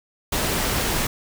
pink noise, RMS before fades -23 dBFS, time 0.32-1.07 s, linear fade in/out 5 ms, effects none

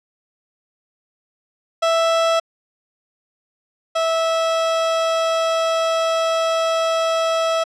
30% pulse tone pair in turn, 659.3 / 654 Hz, E5 / E5, 0 / -14 cents, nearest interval unison, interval 14 cents, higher first, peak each -12 / -14 dBFS, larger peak first, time 1.82-2.4 / 3.95-7.64 s, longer second, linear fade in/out 10 ms, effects low-pass 6000 Hz 12 dB/octave

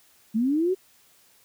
sine linear sweep, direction up, 208.7 to 387.2 Hz, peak -20 dBFS, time 0.34-0.75 s, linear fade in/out 20 ms, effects white hiss -59 dBFS RMS until 1.44 s

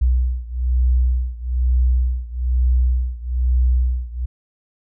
sine beating tone pair, 61.74 / 62.84 Hz, B1 / B1, 0 / +31 cents, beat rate 1.1 Hz, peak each -17 / -19 dBFS, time 0.01-4.26 s, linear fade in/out 10 ms, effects none

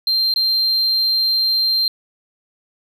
sine tone with dropouts, 4162 Hz, C8, 10 cents flat, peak -12 dBFS, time 0.07-1.88 s, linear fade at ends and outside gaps 2 ms, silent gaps 0.339-0.36 s, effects tanh soft clip ceiling -13 dBFS

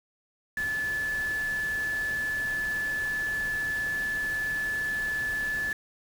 sine tone in noise, 1731 Hz, A6, 29 cents flat, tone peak -27 dBFS, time 0.57-5.73 s, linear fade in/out 2 ms, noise pink, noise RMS -42 dBFS, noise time 0.57-5.73 s, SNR +12 dB, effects none

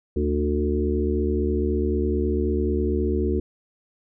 harmonic tone with a mistuned harmonic, 74.6 Hz, D2, 28 cents sharp, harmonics 1 / 3 / 4 / 5 / 6, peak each -24 / -28 / -29 / -25 / -30 dBFS, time 0.16-3.4 s, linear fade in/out 5 ms, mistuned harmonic 5, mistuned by -25 cents, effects none

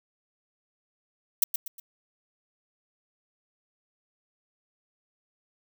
violet noise with echo, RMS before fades -19 dBFS, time 1.42-1.44 s, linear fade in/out 5 ms, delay 120 ms, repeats 3, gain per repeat -8 dB, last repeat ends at 1.8 s, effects none

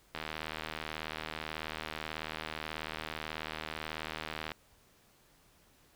click train, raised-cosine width 0.3 ms, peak -21 dBFS, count 343, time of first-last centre 0.15-4.518 s, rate 78.3 Hz, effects pink hiss -65 dBFS RMS until 5.95 s

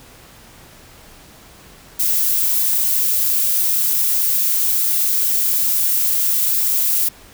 violet noise, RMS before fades -17 dBFS, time 1.99-7.09 s, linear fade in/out 10 ms, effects pink hiss -44 dBFS RMS until 7.33 s

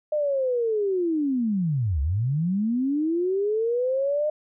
sine linear two-way sweep, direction down then up, 613 to 65.41 to 613 Hz, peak -21 dBFS, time 0.12-4.3 s, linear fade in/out 5 ms, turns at 2.01 s, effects none

